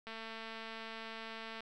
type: click train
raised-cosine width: 0.3 ms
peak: -30 dBFS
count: 345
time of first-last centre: 0.07-1.606 s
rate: 224 Hz
effects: none